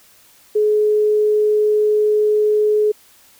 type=tone; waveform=sine; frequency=423.6 Hz; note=G#4; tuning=34 cents sharp; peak=-12 dBFS; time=0.55-2.92 s; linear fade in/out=10 ms; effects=white hiss -50 dBFS RMS until 3.39 s